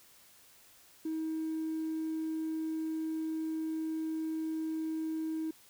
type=tone with hard clipping; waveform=sine; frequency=318 Hz; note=D#4; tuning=38 cents sharp; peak=-33 dBFS; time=1.05-5.51 s; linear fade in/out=5 ms; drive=1 dB; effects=white hiss -60 dBFS RMS until 5.69 s